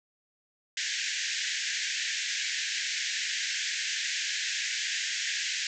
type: band-pass noise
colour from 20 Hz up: pink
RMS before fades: -32 dBFS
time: 0.77-5.67 s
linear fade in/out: 2 ms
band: 1600 to 7400 Hz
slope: 96 dB/octave
effects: none